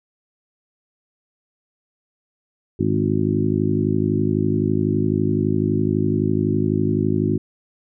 harmonic tone with a mistuned harmonic, 51.91 Hz, G#1, in tune, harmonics 2 / 3 / 4 / 5 / 6 / 7, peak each -24 / -24 / -24 / -24 / -24 / -24 dBFS, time 2.79-7.38 s, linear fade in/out 10 ms, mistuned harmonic 2, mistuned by -43 cents, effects none

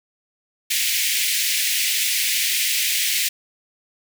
pink high-pass noise, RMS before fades -21 dBFS, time 0.7-3.29 s, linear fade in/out 10 ms, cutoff 2000 Hz, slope 48 dB/octave, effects none

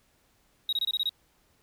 sine tone bursts, 3806 Hz, A#7, 35 cents sharp, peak -22 dBFS, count 7, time 0.69-1.093 s, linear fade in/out 2 ms, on 37 ms, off 24 ms, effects tanh soft clip ceiling -24 dBFS + pink hiss -67 dBFS RMS until 1.62 s

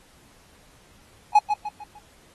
triangle tone with echo, 838 Hz, G#5, 15 cents sharp, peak -9 dBFS, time 1.35-1.39 s, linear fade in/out 5 ms, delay 150 ms, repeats 4, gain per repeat -8 dB, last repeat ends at 1.99 s, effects pink hiss -56 dBFS RMS until 2.34 s + AAC 32 kbps

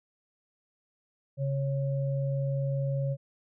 sine tone pair together, 137.5 / 550 Hz, C#3 / C#5, -14 / -14 cents, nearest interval 2 octaves, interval 2400 cents, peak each -27 / -35 dBFS, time 1.37-3.17 s, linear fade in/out 50 ms, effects none

